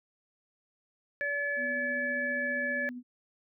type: harmonic tone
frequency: 573 Hz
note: D5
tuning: 43 cents flat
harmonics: 1 / 3 / 4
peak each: -36 / -30 / -42 dBFS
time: 1.21-2.89 s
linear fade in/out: 0 ms
type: tone with tremolo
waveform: sine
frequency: 246.9 Hz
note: B3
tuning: in tune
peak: -37 dBFS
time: 1.56-3.03 s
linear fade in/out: 50 ms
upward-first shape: triangle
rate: 15 Hz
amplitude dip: 30%
effects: none